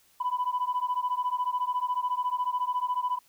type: beating tone pair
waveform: sine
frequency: 987.8 / 1001.8 Hz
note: B5 / B5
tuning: 0 / +24 cents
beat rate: 14 Hz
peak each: -28 dBFS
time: 0.2-3.19 s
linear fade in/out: 10 ms
effects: tanh soft clip ceiling -21 dBFS + white hiss -63 dBFS RMS until 3.28 s